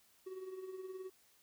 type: tone with tremolo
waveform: triangle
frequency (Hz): 375.4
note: F#4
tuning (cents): +25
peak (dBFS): -39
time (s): 0.26-1.1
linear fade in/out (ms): 10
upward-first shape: triangle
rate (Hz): 19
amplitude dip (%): 65
effects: white hiss -69 dBFS RMS until 1.42 s